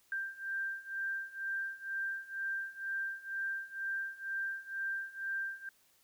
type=beating tone pair; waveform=sine; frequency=1578 / 1580.1 Hz; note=G6 / G6; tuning=+11 / +13 cents; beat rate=2.1 Hz; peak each=-40 / -38 dBFS; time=0.12-5.69 s; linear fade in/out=2 ms; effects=white hiss -69 dBFS RMS until 6.03 s